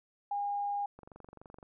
sine tone, 812 Hz, G#5, 39 cents flat, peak -31 dBFS, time 0.31-0.86 s, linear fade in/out 5 ms
click train, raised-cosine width 1 ms, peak -36 dBFS, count 16, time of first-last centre 0.99-1.628 s, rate 23.5 Hz
effects none

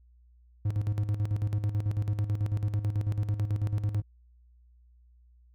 triangle tone with tremolo, 103.83 Hz, G#2, in tune, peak -22 dBFS, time 0.65-4.02 s, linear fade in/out 5 ms, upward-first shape square, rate 9.1 Hz, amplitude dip 65%, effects added 60 Hz sine -56 dBFS peak until 5.54 s

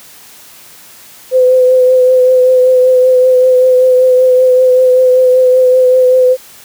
sine tone with vibrato, 509 Hz, C5, 48 cents flat, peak -4 dBFS, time 1.31-6.37 s, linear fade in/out 50 ms, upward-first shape triangle, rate 5.2 Hz, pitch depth 25 cents each way, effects white hiss -37 dBFS RMS until 6.64 s + high-pass 60 Hz 12 dB/octave

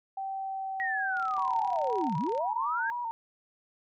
sine tone with pitch glide, 775 to 761.7 Hz, G5 to G5, -20 to -50 cents, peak -32 dBFS, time 0.17-2.09 s, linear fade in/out 5 ms, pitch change -30 cents, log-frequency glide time 0.31-1.33 s
sine linear two-way sweep, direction down then up, 1920 to 136.4 to 1654 Hz, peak -29 dBFS, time 0.8-2.9 s, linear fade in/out 0 ms, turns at 2.17 s
click train, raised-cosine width 0.2 ms, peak -31 dBFS, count 44, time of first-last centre 1.17-2.378 s, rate 35.6 Hz
sine tone with vibrato, 939 Hz, A#5, 12 cents sharp, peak -31 dBFS, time 1.38-3.11 s, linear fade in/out 0 ms, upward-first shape square, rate 3.9 Hz, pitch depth 50 cents each way
effects none

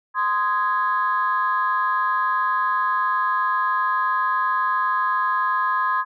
sine chord, Ab major, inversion first, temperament just, 1038.3 / 1245.9 / 1661.2 Hz, C6 / Eb6 / Ab6, -14 / +2 / 0 cents, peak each -20 / -24 / -25 dBFS, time 0.14-6.05 s, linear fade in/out 50 ms, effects tanh soft clip ceiling -10 dBFS

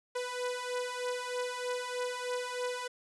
sawtooth beating tone pair, 493.9 / 497.1 Hz, B4 / B4, 0 / +11 cents, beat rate 3.2 Hz, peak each -34 / -32 dBFS, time 0.15-2.88 s, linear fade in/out 10 ms, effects resampled to 24000 Hz

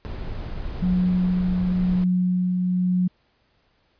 brown noise, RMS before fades -31 dBFS, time 0.05-2.04 s, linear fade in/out 0 ms
sine tone with tremolo, 181.4 Hz, F#3, 34 cents flat, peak -17 dBFS, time 0.82-3.08 s, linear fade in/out 10 ms, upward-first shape triangle, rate 1 Hz, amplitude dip 30%
effects pink hiss -65 dBFS RMS until 3.99 s + resampled to 11025 Hz

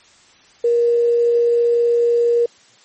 sine tone with quantisation, 472.7 Hz, A#4, 24 cents sharp, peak -12 dBFS, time 0.64-2.46 s, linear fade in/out 5 ms, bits 7, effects white hiss -50 dBFS RMS until 2.84 s + MP3 32 kbps

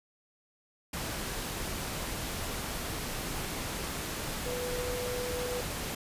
sine tone in noise, 493.9 Hz, B4, in tune, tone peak -34 dBFS, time 4.46-5.61 s, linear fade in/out 5 ms, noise pink, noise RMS -36 dBFS, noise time 0.93-5.95 s, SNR -1 dB, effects resampled to 32000 Hz

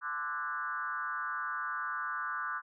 sine tone with frequency modulation, 1329 Hz, E6, 14 cents sharp, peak -33 dBFS, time 0.01-2.62 s, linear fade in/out 50 ms, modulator 149 Hz, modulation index 1.8, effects none

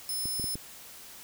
5% pulse tone, 5240 Hz, E8, 11 cents flat, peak -25 dBFS, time 0.09-0.55 s, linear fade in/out 2 ms
clicks, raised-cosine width 3 ms, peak -25 dBFS, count 4, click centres 0.256 / 0.397 / 0.442 / 0.555 s
effects white hiss -48 dBFS RMS until 1.23 s

